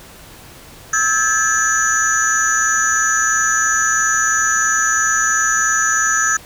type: tone cluster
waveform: sine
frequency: 1300 / 1603 / 1726 / 6020 / 6720 Hz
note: E6 / G6 / A6 / F#8 / G#8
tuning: -24 / +38 / -34 / +29 / +19 cents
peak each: -19 dBFS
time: 0.93-6.37 s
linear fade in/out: 5 ms
effects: tanh soft clip ceiling -6 dBFS + pink hiss -40 dBFS RMS until 6.45 s